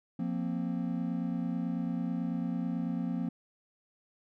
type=chord; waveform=triangle; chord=F suspended fourth; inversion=none; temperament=just; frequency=174.61 / 232.8 / 261.9 Hz; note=F3 / Bb3 / C4; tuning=0 / -2 / +2 cents; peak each=-32 / -33 / -34 dBFS; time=0.19-3.29 s; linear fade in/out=5 ms; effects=none